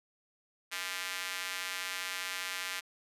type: tone with high-pass filter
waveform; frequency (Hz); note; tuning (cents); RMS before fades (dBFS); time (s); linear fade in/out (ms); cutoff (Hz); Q
square; 92.5; F#2; 0; -38; 0.71-2.81; 20; 1900; 1.2
effects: resampled to 32000 Hz